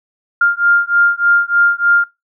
sine beating tone pair, 1400 / 1403.3 Hz, F6 / F6, +4 / +8 cents, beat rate 3.3 Hz, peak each -13 dBFS, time 0.41-2.04 s, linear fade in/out 5 ms, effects noise-tail reverb RT60 0.2 s tail -21 dB re dry

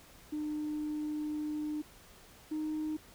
sine tone pair in turn, 302.1 / 308.6 Hz, D4 / D#4, +49 / -14 cents, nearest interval unison, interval 37 cents, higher second, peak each -32 / -31 dBFS, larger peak second, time 0.32-1.82 / 2.51-2.97 s, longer first, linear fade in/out 10 ms, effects tanh soft clip ceiling -30 dBFS + pink hiss -57 dBFS RMS until 3.14 s

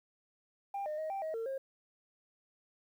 sine tone with pitch steps, 796 / 609 / 628 / 783 / 633 / 453.9 / 537 Hz, G5 / D#5 / D#5 / G5 / D#5 / A#4 / C5, +26 / -37 / +16 / -2 / +30 / -46 / +45 cents, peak -33 dBFS, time 0.74-1.58 s, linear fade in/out 5 ms, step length 120 ms, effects tanh soft clip ceiling -33 dBFS + 11-bit

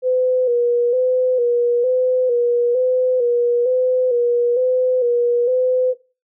sine tone with vibrato, 493.9 Hz, B4, in tune, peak -14 dBFS, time 0.02-5.95 s, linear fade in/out 50 ms, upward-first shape square, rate 1.1 Hz, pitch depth 49 cents each way, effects noise-tail reverb RT60 0.3 s tail -17 dB re dry

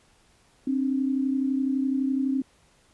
sine tone pair together, 264.6 / 296.5 Hz, C4 / D4, +20 / +17 cents, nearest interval major second, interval 197 cents, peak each -23 / -30 dBFS, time 0.67-2.42 s, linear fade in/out 5 ms, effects pink hiss -61 dBFS RMS until 2.93 s + resampled to 24000 Hz

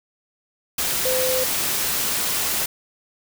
sine tone in noise, 513 Hz, C5, 34 cents flat, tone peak -21 dBFS, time 1.05-1.44 s, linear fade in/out 5 ms, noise white, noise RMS -23 dBFS, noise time 0.78-2.66 s, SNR -1 dB, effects none

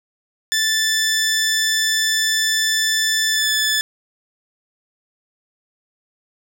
15% pulse tone with pitch glide, 1760 to 1737.8 Hz, A6 to A6, 0 to -22 cents, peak -10 dBFS, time 0.52-3.81 s, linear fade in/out 0 ms, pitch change -22 cents, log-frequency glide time 3.29-3.5 s, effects none

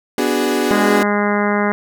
35% pulse chord, G# half-diminished seventh, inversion first, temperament equal, 246.9 / 293.7 / 370 / 415.3 Hz, B3 / D4 / F#4 / G#4, 0 / 0 / 0 / 0 cents, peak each -19 dBFS, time 0.18-1.03 s, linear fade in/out 2 ms
harmonic tone, 205.8 Hz, G#3, 16 cents flat, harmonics 1 / 2 / 3 / 4 / 5 / 6 / 7 / 8 / 9 / 10, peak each -18 / -21 / -23 / -24 / -25 / -26 / -26 / -27 / -28 / -28 dBFS, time 0.71-1.72 s, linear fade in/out 0 ms
effects none

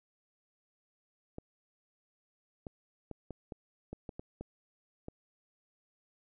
clicks, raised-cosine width 2 ms, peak -28 dBFS, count 10, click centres 1.384 / 2.668 / 3.113 / 3.307 / 3.522 / 3.93 / 4.092 / 4.195 / 4.41 / 5.084 s, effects none

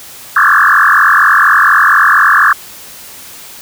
sine tone with frequency modulation, 1418 Hz, F6, 26 cents sharp, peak -4 dBFS, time 0.36-2.53 s, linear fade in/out 5 ms, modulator 44.2 Hz, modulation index 7.4, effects white hiss -32 dBFS RMS until 3.61 s

